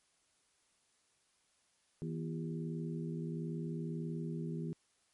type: harmonic tone with a mistuned harmonic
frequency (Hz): 80.7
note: E2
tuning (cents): -36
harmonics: 2 / 3 / 4 / 5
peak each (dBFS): -38 / -44 / -46 / -48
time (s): 2.02-4.73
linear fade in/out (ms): 0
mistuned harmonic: 4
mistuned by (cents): +100
effects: white hiss -74 dBFS RMS until 5.13 s + MP3 48 kbps